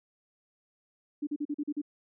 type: tone bursts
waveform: sine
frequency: 293.7 Hz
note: D4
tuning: in tune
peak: -29 dBFS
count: 7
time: 1.22-1.817 s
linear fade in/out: 10 ms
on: 51 ms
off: 40 ms
effects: none